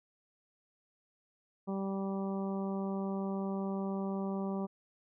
harmonic tone, 194.6 Hz, G3, 12 cents flat, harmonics 1 / 2 / 3 / 4 / 5 / 6, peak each -34 / -40 / -44 / -46 / -48 / -50 dBFS, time 1.67-4.67 s, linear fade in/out 20 ms, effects none

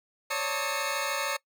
20% pulse tone cluster, 546 / 579 / 899 / 1270 / 2175 Hz, C#5 / D5 / A5 / D#6 / C#7, -26 / -25 / +37 / +35 / -33 cents, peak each -30 dBFS, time 0.3-1.37 s, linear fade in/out 10 ms, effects noise-tail reverb RT60 0.1 s tail -22 dB re dry

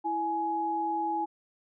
sine tone pair together, 330.5 / 838.4 Hz, E4 / G#5, +5 / +16 cents, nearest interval octave + major third, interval 1611 cents, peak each -34 / -28 dBFS, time 0.04-1.26 s, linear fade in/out 20 ms, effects none

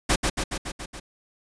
pink noise with echo, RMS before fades -20 dBFS, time 0.09-0.16 s, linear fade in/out 10 ms, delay 140 ms, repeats 6, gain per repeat -3 dB, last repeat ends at 1 s, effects resampled to 22050 Hz

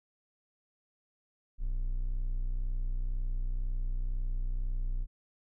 triangle tone, 31 Hz, B0, 7 cents sharp, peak -27 dBFS, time 1.58-5.07 s, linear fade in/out 50 ms, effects none

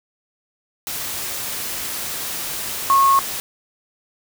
sine tone in noise, 1093 Hz, C#6, 25 cents flat, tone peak -11 dBFS, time 2.9-3.19 s, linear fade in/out 0 ms, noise white, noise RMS -27 dBFS, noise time 0.87-3.4 s, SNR +13 dB, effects none

